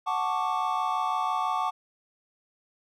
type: chord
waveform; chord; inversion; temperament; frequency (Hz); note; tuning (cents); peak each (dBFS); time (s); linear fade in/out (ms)
triangle; D major seventh; first; equal; 740 / 880 / 1108.7 / 1174.7; F#5 / A5 / C#6 / D6; 0 / 0 / 0 / 0; -29; 0.06-1.71; 20
effects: none